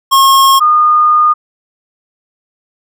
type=tone pair in turn; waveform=square / sine; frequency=1082 / 1222.4 Hz; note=C#6 / D#6; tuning=-42 / -31 cents; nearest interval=major second; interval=211 cents; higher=second; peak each=-5 dBFS; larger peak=neither; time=0.11-0.6 / 0.6-1.34 s; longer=second; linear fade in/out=20 ms; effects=none